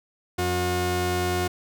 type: tone pair together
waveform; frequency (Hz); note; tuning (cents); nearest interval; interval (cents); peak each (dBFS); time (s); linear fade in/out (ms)
sawtooth; 90 / 360; F#2 / F#4; -47 / -47; 2 octaves; 2400; -23 / -20; 0.38-1.48; 10
effects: none